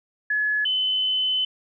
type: tone pair in turn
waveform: sine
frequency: 1702 / 3033 Hz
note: G#6 / F#7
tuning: +42 / +42 cents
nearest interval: minor seventh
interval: 1000 cents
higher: second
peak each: -20 dBFS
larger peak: neither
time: 0.3-0.65 / 0.65-1.45 s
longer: second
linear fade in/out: 5 ms
effects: none

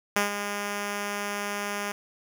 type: tone with ADSR envelope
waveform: 5% pulse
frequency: 204.1 Hz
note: G#3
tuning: 30 cents flat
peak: -9 dBFS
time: 0.16-1.92 s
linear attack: 4 ms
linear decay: 130 ms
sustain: -9 dB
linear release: 5 ms
effects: none

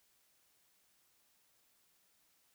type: silence
effects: white hiss -73 dBFS RMS until 2.54 s

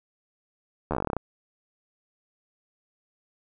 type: slowing click train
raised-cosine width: 1 ms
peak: -13 dBFS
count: 13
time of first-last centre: 0.91-1.167 s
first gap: 12 ms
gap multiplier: 1.1
effects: none

